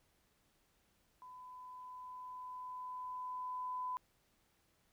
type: tone with level ramp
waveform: sine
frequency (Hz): 1005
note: B5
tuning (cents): +30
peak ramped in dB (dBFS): -51 to -37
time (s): 1.22-3.97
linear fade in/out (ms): 0
effects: pink hiss -75 dBFS RMS until 4.92 s